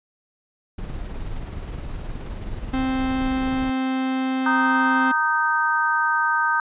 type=noise with tremolo; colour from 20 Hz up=brown; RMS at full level=-29 dBFS; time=0.78-3.7 s; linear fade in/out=5 ms; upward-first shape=sine; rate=19 Hz; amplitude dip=35%
type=tone; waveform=45% pulse; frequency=261.6 Hz; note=C4; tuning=in tune; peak=-21 dBFS; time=2.73-5.12 s; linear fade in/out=10 ms
type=harmonic tone; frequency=310.1 Hz; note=D#4; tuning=6 cents flat; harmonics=3 / 4 / 5; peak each=-23 / -23 / -21 dBFS; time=4.46-6.6 s; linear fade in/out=2 ms
effects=resampled to 8000 Hz